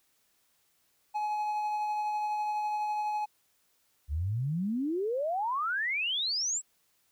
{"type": "tone with tremolo", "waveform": "triangle", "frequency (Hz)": 844, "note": "G#5", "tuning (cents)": 28, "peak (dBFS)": -26, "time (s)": [1.14, 3.26], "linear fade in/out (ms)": 20, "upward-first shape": "triangle", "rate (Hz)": 12, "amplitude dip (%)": 25}
{"type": "exponential sweep", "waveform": "sine", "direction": "up", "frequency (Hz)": [68, 7950], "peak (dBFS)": -28, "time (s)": [4.08, 6.62], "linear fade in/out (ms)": 50}
{"effects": ["white hiss -71 dBFS RMS until 7.11 s"]}